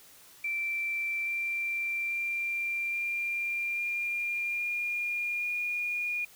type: tone with pitch steps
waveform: sine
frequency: 2342 / 2357 / 2372 / 2387 / 2402 / 2418 / 2433 Hz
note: D7 / D7 / D7 / D7 / D7 / D7 / D#7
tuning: -5 / +6 / +17 / +28 / +38 / +50 / -39 cents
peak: -29 dBFS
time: 0.44-6.25 s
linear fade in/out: 5 ms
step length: 830 ms
effects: white hiss -55 dBFS RMS until 6.35 s